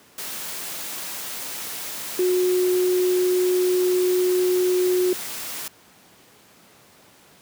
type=tone in noise; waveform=sine; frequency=364.1 Hz; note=F#4; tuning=28 cents flat; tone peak=-17 dBFS; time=2.19-5.13 s; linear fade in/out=2 ms; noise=white; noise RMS=-32 dBFS; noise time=0.18-5.68 s; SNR=+12 dB; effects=pink hiss -52 dBFS RMS until 7.41 s + high-pass 150 Hz 12 dB/octave